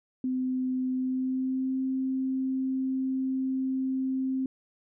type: tone with pitch glide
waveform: sine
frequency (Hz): 256.9 to 262.8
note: C4 to C4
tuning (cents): -32 to +8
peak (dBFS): -26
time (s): 0.24-4.46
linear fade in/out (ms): 2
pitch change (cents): +40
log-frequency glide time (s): 0.91-1.81
effects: none